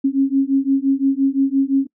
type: beating tone pair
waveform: sine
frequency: 269.3 / 275.1 Hz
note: C#4 / C#4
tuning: -50 / -13 cents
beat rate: 5.8 Hz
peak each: -17 / -17 dBFS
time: 0.04-1.87 s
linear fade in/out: 10 ms
effects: noise-tail reverb RT60 0.1 s tail -26 dB re dry